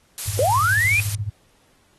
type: noise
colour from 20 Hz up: blue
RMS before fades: -27 dBFS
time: 0.18-1.15 s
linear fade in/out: 0 ms
type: tone with tremolo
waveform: sine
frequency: 103 Hz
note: G#2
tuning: 14 cents flat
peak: -20 dBFS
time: 0.27-1.3 s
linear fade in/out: 10 ms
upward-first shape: sine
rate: 14 Hz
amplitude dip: 85%
type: linear sweep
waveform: sine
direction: up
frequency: 470.3 to 2500 Hz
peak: -16 dBFS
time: 0.39-1 s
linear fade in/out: 0 ms
effects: pink hiss -60 dBFS RMS until 1.98 s + AAC 32 kbps